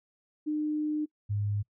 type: tone pair in turn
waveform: sine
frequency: 303 / 102.94 Hz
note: D#4 / G#2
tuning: -46 / -15 cents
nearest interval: octave + perfect fifth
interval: 1869 cents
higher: first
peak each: -27 dBFS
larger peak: neither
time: 0.46-1.06 / 1.29-1.63 s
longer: first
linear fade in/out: 20 ms
effects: noise-tail reverb RT60 0.1 s tail -25 dB re dry